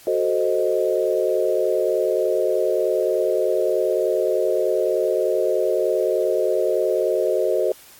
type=chord; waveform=sine; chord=F# diminished seventh; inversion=none; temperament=equal; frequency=370 / 440 / 523.3 / 622.3 Hz; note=F#4 / A4 / C5 / Eb5; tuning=0 / 0 / 0 / 0 cents; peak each=-23 dBFS; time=0.07-7.72 s; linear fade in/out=2 ms; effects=white hiss -47 dBFS RMS until 7.99 s + AAC 64 kbps